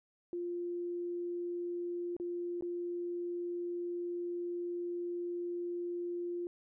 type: tone with dropouts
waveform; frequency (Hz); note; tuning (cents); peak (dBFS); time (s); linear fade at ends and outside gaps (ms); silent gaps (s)
sine; 349.2; F4; 0; -35; 0.33-6.47; 1; 2.166-2.199 / 2.61-2.623
effects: none